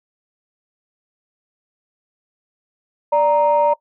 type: tone pair together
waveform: sine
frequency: 587.3 / 932.3 Hz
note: D5 / A#5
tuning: 0 / 0 cents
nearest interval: minor sixth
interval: 800 cents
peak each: -14 dBFS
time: 3.12-3.74 s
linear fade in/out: 10 ms
effects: noise-tail reverb RT60 0.1 s tail -21 dB re dry + tanh soft clip ceiling -6 dBFS